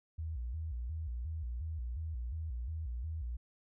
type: tone with vibrato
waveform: sine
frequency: 69.3 Hz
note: C#2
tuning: in tune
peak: -36 dBFS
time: 0.18-3.37 s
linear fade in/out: 10 ms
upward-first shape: square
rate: 2.8 Hz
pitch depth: 250 cents each way
effects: none